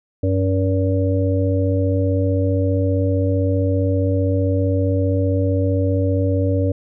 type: harmonic tone with a mistuned harmonic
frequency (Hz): 95.3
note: G2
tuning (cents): -48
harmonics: 1 / 3 / 5 / 6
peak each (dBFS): -17 / -22 / -24 / -25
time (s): 0.23-6.72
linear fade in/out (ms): 5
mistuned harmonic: 3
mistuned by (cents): -23
effects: none